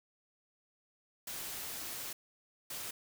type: noise bursts at uneven times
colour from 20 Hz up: white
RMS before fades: -42 dBFS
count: 2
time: 1.27-2.13 / 2.7-2.91 s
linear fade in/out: 5 ms
effects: none